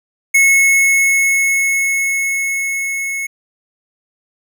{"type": "tone with level ramp", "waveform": "square", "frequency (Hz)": 2188, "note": "C#7", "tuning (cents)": -23, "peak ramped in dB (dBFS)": [-8, -20], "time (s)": [0.34, 3.27], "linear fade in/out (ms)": 10, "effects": []}